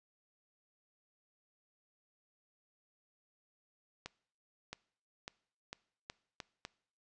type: accelerating click train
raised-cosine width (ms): 0.2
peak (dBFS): -25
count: 7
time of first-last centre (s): 4.06-6.651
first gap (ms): 670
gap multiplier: 0.82
effects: noise-tail reverb RT60 0.6 s tail -22 dB re dry + resampled to 22050 Hz